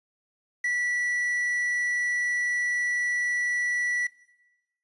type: tone with quantisation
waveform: triangle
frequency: 1954 Hz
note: B6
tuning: 19 cents flat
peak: -22 dBFS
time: 0.64-4.07 s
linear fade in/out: 5 ms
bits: 8
effects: noise-tail reverb RT60 1.0 s tail -20 dB re dry + resampled to 24000 Hz

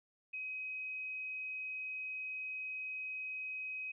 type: tone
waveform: sine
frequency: 2529 Hz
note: D#7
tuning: 28 cents sharp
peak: -39 dBFS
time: 0.33-3.92 s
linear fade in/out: 10 ms
effects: none

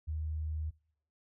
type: tone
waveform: sine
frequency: 77.78 Hz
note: D#2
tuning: in tune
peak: -33 dBFS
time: 0.07-0.71 s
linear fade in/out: 20 ms
effects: noise-tail reverb RT60 0.7 s tail -25 dB re dry

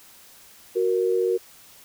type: tone pair together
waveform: sine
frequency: 370 / 466.2 Hz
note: F#4 / A#4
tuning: 0 / 0 cents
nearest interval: major third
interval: 400 cents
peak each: -22 dBFS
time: 0.75-1.38 s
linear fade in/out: 20 ms
effects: white hiss -50 dBFS RMS until 1.84 s

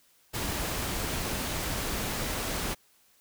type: noise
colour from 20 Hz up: pink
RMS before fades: -32 dBFS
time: 0.33-2.75 s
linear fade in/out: 20 ms
effects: white hiss -64 dBFS RMS until 3.2 s

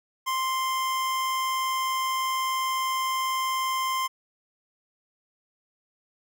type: tone pair together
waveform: square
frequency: 1046.5 / 2093 Hz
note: C6 / C7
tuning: 0 / 0 cents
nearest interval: octave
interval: 1200 cents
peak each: -26 / -35 dBFS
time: 0.26-4.08 s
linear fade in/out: 20 ms
effects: none

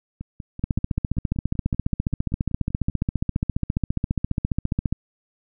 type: two click trains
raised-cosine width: 5 ms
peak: -9 / -21 dBFS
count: 64 / 15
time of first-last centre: 0.64-4.926 / 0.21-2.897 s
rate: 14.7 / 5.21 Hz
effects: none

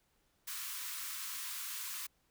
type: high-pass noise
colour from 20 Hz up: white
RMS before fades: -42 dBFS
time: 0.47-2.07 s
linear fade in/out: 10 ms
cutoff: 970 Hz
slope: 96 dB/octave
effects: pink hiss -75 dBFS RMS until 2.3 s

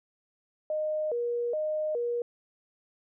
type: tone with vibrato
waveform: sine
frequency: 542 Hz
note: C#5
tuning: 39 cents flat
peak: -27 dBFS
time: 0.7-2.22 s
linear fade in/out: 2 ms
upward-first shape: square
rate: 1.2 Hz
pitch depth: 220 cents each way
effects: none

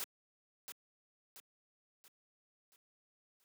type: noise with echo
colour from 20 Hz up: white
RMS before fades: -40 dBFS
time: 0-0.04 s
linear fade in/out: 0 ms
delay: 680 ms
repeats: 5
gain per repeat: -7 dB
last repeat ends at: 3.44 s
effects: high-pass 200 Hz 12 dB/octave

